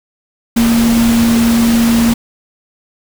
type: tone in noise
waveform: sine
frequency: 231.8 Hz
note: A#3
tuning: 10 cents flat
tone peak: -8 dBFS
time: 0.56-2.14 s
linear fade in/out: 10 ms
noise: pink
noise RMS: -19 dBFS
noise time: 0.56-2.14 s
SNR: +8 dB
effects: none